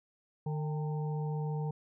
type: harmonic tone with a mistuned harmonic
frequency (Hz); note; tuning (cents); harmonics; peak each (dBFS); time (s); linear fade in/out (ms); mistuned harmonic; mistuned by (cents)
151.2; D#3; -49; 1 / 3 / 5 / 6; -32 / -42 / -46 / -48; 0.46-1.71; 5; 5; +75
effects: none